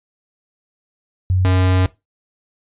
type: tone pair in turn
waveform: sine / square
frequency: 92.5 / 92.5 Hz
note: F#2 / F#2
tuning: 0 / 0 cents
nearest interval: unison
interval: 0 cents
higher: neither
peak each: -13 dBFS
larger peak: neither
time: 1.3-1.45 / 1.45-1.86 s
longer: second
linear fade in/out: 0 ms
effects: noise-tail reverb RT60 0.2 s tail -18 dB re dry + resampled to 8000 Hz